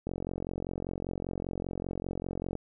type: click train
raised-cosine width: 2 ms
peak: -21 dBFS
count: 113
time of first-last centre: 0.07-2.553 s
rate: 45.1 Hz
effects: none